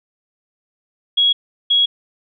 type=tone bursts at uneven times; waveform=sine; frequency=3322 Hz; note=G#7; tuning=in tune; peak=-11 dBFS; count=2; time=1.17-1.33 / 1.7-1.86 s; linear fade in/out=10 ms; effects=none